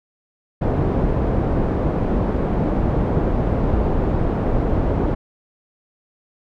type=low-pass noise; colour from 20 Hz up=pink; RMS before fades=-19 dBFS; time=0.61-5.15 s; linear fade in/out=10 ms; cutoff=620 Hz; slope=12 dB/octave; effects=none